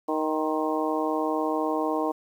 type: harmonic tone with a mistuned harmonic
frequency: 156.1 Hz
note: D#3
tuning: 6 cents sharp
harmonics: 2 / 3 / 4 / 5 / 6 / 7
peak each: -28 / -30 / -31 / -32 / -33 / -33 dBFS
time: 0.08-2.12 s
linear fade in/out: 10 ms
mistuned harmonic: 7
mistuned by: -42 cents
effects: 9-bit